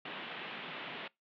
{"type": "band-pass noise", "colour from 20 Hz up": "white", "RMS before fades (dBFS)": -44, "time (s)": [0.05, 1.08], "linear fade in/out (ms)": 5, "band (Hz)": [140, 3400], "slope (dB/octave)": 48, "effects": ["noise-tail reverb RT60 0.2 s tail -24 dB re dry"]}